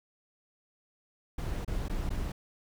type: noise with dropouts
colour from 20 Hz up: brown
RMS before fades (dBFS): -33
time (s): 1.38-2.32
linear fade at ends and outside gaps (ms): 5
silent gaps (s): 1.648-1.677 / 1.884-1.896 / 2.093-2.103
effects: none